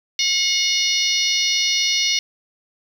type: harmonic tone with a mistuned harmonic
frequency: 724 Hz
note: F#5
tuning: 38 cents flat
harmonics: 3 / 4 / 5 / 6 / 7 / 8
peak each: -24 / -24 / -24 / -24 / -24 / -24 dBFS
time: 0.19-2.19 s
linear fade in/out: 2 ms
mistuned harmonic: 7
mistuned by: +27 cents
effects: 7-bit